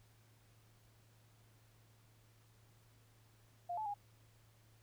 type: tone with pitch steps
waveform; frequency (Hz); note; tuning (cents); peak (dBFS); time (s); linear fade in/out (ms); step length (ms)
sine; 702 / 865 / 817; F5 / A5 / G#5; +9 / -30 / -29; -38; 3.69-3.942; 10; 84
effects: added 111 Hz sine -66 dBFS peak until 4.82 s + pink hiss -71 dBFS RMS until 4.82 s